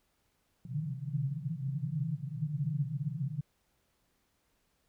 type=band-pass noise; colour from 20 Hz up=pink; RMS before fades=-35 dBFS; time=0.65-3.41 s; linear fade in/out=2 ms; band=130 to 160 Hz; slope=96 dB/octave; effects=pink hiss -75 dBFS RMS until 4.88 s